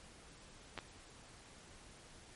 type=clicks; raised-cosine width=0.3 ms; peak=-26 dBFS; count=2; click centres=0.777 / 0.788 s; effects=pink hiss -58 dBFS RMS until 2.35 s + MP3 48 kbps